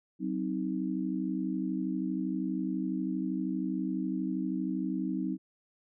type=chord; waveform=sine; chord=C diminished; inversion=second; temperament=just; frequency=188.37 / 261.6 / 314 Hz; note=Gb3 / C4 / Eb4; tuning=+31 / 0 / +16 cents; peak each=-34 dBFS; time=0.19-5.38 s; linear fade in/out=50 ms; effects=none